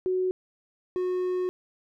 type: tone pair in turn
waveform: sine / triangle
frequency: 370 / 364.9 Hz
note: F#4 / F#4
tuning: 0 / -24 cents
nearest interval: unison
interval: 24 cents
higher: first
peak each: -23 dBFS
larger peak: neither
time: 0.06-0.31 / 0.96-1.49 s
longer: second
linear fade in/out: 0 ms
effects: none